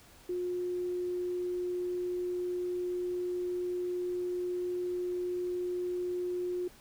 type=tone; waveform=sine; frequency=358 Hz; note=F4; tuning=43 cents sharp; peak=-31 dBFS; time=0.29-6.68 s; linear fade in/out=5 ms; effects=pink hiss -57 dBFS RMS until 6.8 s